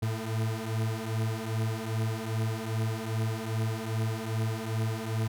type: beating tone pair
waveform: 40% pulse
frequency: 110 / 112.5 Hz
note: A2 / A2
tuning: 0 / +39 cents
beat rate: 2.5 Hz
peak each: -31 dBFS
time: 0.02-5.28 s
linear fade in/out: 10 ms
effects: none